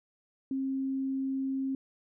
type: tone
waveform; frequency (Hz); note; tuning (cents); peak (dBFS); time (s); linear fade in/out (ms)
sine; 267.7; C4; +40; -29; 0.51-1.75; 2
effects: none